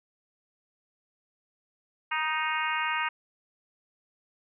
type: harmonic tone with a mistuned harmonic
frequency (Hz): 311.1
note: D#4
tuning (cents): 0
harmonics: 3 / 4 / 5 / 6 / 7 / 8 / 9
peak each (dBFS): -32 / -33 / -34 / -35 / -35 / -36 / -37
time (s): 2.11-3.09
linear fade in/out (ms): 10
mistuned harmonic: 3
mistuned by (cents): +17
effects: none